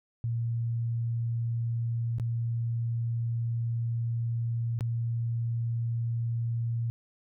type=tone with dropouts; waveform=sine; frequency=116.5 Hz; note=A#2; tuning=1 cent flat; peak=-27 dBFS; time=0.24-6.9 s; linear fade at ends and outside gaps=0 ms; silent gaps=2.184-2.198 / 4.79-4.808 s; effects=none